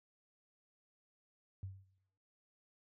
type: tone with exponential decay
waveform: sine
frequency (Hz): 96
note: G2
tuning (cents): -36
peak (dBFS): -38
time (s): 1.63-1.98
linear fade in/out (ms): 0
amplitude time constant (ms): 74
effects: noise-tail reverb RT60 0.9 s tail -23 dB re dry + high-pass 60 Hz 12 dB/octave